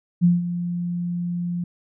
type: tone with ADSR envelope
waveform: sine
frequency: 174.61 Hz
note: F3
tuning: in tune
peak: -11 dBFS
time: 0.21-1.64 s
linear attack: 34 ms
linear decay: 170 ms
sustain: -12 dB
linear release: 4 ms
effects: none